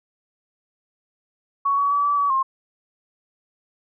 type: tone with pitch steps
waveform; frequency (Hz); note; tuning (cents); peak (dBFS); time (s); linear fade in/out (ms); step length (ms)
sine; 1117 / 1131 / 1146 / 1154 / 1139 / 1065; C#6 / C#6 / D6 / D6 / C#6 / C6; +13 / +34 / -43 / -31 / +47 / +30; -17; 1.65-2.43; 10; 130
effects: none